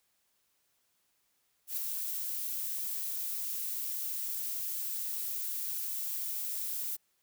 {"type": "noise with ADSR envelope", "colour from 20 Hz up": "violet", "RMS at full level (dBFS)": -33, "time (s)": [1.67, 6.97], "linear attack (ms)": 100, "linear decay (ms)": 10, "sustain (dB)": -3, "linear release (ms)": 22, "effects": ["white hiss -75 dBFS RMS until 7.22 s"]}